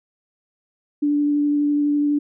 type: tone with vibrato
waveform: sine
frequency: 291.9 Hz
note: D4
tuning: 10 cents flat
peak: -16 dBFS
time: 1.02-2.19 s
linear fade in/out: 10 ms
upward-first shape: sine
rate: 12 Hz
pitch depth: 9 cents each way
effects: none